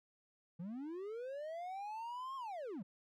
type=linear two-way sweep; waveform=triangle; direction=up then down; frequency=160.4 to 1090 to 160.4 Hz; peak=-40 dBFS; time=0.59-2.83 s; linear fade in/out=10 ms; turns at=2.36 s; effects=none